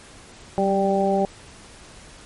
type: harmonic tone with a mistuned harmonic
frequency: 196 Hz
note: G3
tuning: in tune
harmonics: 1 / 2 / 3 / 4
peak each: -23 / -23 / -23 / -23 dBFS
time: 0.58-1.25 s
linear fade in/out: 0 ms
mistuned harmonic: 1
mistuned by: -24 cents
effects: pink hiss -45 dBFS RMS until 2.25 s + MP3 48 kbps